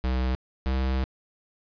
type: tone pair in turn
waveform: square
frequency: 63.7 / 65.38 Hz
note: C2 / C2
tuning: -46 / -1 cents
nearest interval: unison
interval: 45 cents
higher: second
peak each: -24 dBFS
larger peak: neither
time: 0.04-0.35 / 0.66-1.04 s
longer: second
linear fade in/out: 0 ms
effects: resampled to 11025 Hz + 9-bit